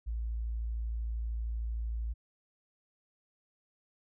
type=tone; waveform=sine; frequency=56.5 Hz; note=A1; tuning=47 cents sharp; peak=-32 dBFS; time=0.06-2.14 s; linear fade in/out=20 ms; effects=none